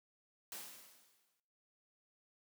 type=noise with exponential decay; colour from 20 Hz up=white; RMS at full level=-45 dBFS; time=0.52-1.4 s; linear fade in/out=1 ms; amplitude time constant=190 ms; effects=noise-tail reverb RT60 0.8 s tail -18 dB re dry + high-pass 150 Hz 12 dB/octave